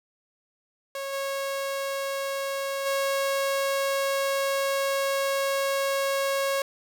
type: tone with level steps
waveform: sawtooth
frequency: 549 Hz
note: C#5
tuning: 17 cents flat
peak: -27 / -24 / -20 dBFS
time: 0.95-6.62 s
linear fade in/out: 2 ms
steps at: 1.12 / 2.85 s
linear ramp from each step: 20 ms
effects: none